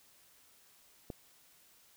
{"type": "click", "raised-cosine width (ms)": 2, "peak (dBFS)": -27, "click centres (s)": 1.102, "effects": ["white hiss -64 dBFS RMS until 1.96 s"]}